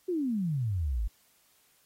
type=exponential sweep; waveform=sine; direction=down; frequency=380 to 47.7 Hz; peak=-27 dBFS; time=0.08-1.08 s; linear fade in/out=10 ms; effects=white hiss -66 dBFS RMS until 1.85 s + AAC 48 kbps